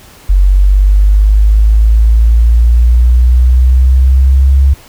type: linear sweep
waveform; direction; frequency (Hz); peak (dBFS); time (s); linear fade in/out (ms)
sine; up; 46.25 to 68.5; -3; 0.29-4.74; 10
effects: pink hiss -38 dBFS RMS until 4.88 s